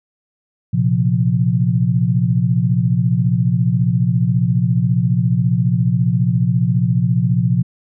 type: chord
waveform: sine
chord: Bb suspended second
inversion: none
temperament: just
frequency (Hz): 116.54 / 131.11 / 174.81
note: Bb2 / C3 / F3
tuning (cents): 0 / +4 / +2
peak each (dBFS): -17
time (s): 0.73-7.63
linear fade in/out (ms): 10
effects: none